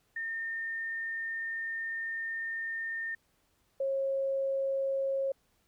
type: tone pair in turn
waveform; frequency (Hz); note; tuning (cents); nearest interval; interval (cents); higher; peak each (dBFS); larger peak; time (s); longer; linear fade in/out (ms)
sine; 1818 / 542.2; A#6 / C#5; -44 / -38; octave + major sixth; 2094; first; -33 / -28; second; 0.16-3.15 / 3.8-5.32; first; 5
effects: pink hiss -72 dBFS RMS until 5.67 s